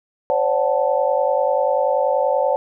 sine chord, D dominant seventh, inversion third, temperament equal with one note detuned, 523.3 / 573.6 / 740 / 880 Hz, C5 / D5 / F#5 / A5, 0 / -41 / 0 / 0 cents, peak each -20 / -19 / -24 / -23 dBFS, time 0.3-2.56 s, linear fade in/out 0 ms, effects none

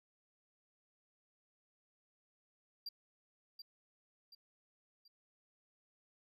triangle tone with echo, 4743 Hz, D8, 16 cents sharp, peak -40 dBFS, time 2.86-2.89 s, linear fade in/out 5 ms, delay 730 ms, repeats 3, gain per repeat -7 dB, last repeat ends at 5.08 s, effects none

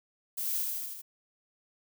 violet noise with echo, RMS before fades -34 dBFS, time 0.37-0.63 s, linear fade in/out 10 ms, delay 78 ms, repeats 5, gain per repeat -2 dB, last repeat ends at 1.02 s, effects none

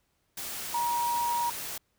sine tone in noise, 950 Hz, A#5, 33 cents sharp, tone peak -26 dBFS, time 0.74-1.5 s, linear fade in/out 5 ms, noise white, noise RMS -37 dBFS, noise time 0.37-1.78 s, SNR +8 dB, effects pink hiss -74 dBFS RMS until 1.98 s

